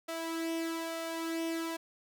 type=tone with flanger; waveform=sawtooth; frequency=328.8 Hz; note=E4; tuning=4 cents flat; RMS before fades=-36 dBFS; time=0.08-1.77 s; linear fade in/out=10 ms; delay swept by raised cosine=1.6 to 2.7 ms; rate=1.1 Hz; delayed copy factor=+0.55; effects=none